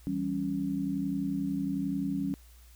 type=chord; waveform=sine; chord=C# diminished; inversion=first; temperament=equal; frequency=164.81 / 196 / 277.2 Hz; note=E3 / G3 / C#4; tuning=0 / 0 / 0 cents; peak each=-37 / -33 / -31 dBFS; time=0.07-2.34 s; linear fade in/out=0 ms; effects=added 60 Hz sine -52 dBFS peak until 2.75 s + white hiss -61 dBFS RMS until 2.75 s